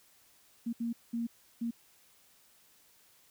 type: tone bursts at uneven times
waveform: sine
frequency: 233.1 Hz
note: A#3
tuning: in tune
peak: -31 dBFS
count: 4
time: 0.66-0.73 / 0.8-0.93 / 1.13-1.27 / 1.61-1.71 s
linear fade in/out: 10 ms
effects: white hiss -64 dBFS RMS until 3.3 s